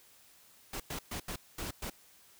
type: noise bursts at uneven times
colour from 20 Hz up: pink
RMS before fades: -39 dBFS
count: 6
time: 0.73-0.8 / 0.9-0.99 / 1.11-1.2 / 1.28-1.36 / 1.58-1.71 / 1.82-1.9 s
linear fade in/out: 5 ms
effects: white hiss -61 dBFS RMS until 2.39 s